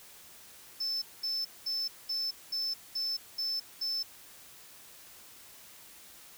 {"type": "tone bursts", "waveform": "sine", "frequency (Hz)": 5274, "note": "E8", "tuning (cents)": 0, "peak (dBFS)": -28, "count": 8, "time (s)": [0.8, 4.03], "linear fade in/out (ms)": 10, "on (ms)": 220, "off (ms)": 210, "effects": ["tanh soft clip ceiling -29 dBFS", "white hiss -53 dBFS RMS until 6.37 s"]}